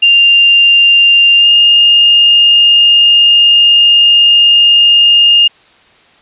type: tone with pitch glide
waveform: sine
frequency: 2794 to 2828 Hz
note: F7 to F7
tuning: 0 to +21 cents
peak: -3 dBFS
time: 0.02-5.48 s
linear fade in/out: 10 ms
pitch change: +21 cents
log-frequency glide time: 1.37-1.48 s
effects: white hiss -45 dBFS RMS until 6.21 s + resampled to 8000 Hz